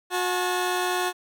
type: tone pair together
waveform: 15% pulse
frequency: 362.4 / 862 Hz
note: F#4 / A5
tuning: -36 / -36 cents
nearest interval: octave + minor third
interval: 1500 cents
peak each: -18 / -24 dBFS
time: 0.1-1.13 s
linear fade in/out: 50 ms
effects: none